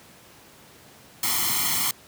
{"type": "noise with comb filter", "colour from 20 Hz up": "white", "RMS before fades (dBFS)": -24, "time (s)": [1.23, 1.91], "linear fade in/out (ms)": 2, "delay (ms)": 0.94, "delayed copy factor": 1, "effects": ["pink hiss -50 dBFS RMS until 2.07 s", "high-pass 100 Hz 12 dB/octave"]}